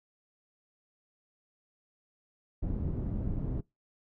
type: low-pass noise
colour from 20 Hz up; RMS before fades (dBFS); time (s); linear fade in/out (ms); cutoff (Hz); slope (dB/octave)
pink; -33; 2.62-3.61; 10; 250; 12
effects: noise-tail reverb RT60 0.2 s tail -22 dB re dry